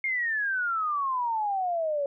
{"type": "exponential sweep", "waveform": "sine", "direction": "down", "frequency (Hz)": [2157, 554.4], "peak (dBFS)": -25, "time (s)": [0.04, 2.06], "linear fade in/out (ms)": 2, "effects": []}